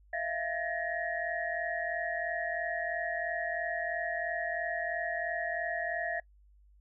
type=tone cluster; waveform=sine; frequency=644 / 687 / 1714 / 1878 Hz; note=E5 / F5 / A6 / A#6; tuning=-41 / -29 / -46 / +12 cents; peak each=-39 / -36 / -37 / -37 dBFS; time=0.13-6.2 s; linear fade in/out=5 ms; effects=noise-tail reverb RT60 0.1 s tail -22 dB re dry + added 50 Hz sine -58 dBFS peak until 6.8 s